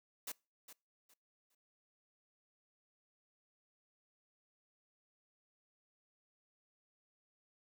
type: noise with echo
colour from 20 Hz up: white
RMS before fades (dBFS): -43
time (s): 0.27-0.32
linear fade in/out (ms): 5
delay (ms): 410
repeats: 3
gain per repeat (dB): -12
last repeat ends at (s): 1.55
effects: noise-tail reverb RT60 0.3 s tail -25 dB re dry + high-pass 200 Hz 12 dB/octave